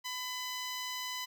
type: tone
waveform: 10% pulse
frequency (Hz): 1004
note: B5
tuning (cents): +28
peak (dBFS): -28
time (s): 0.04-1.26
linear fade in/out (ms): 20
effects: none